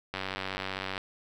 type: click train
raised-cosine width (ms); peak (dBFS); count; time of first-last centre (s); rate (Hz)
0.3; -17; 81; 0.14-0.979; 95.4
effects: 9-bit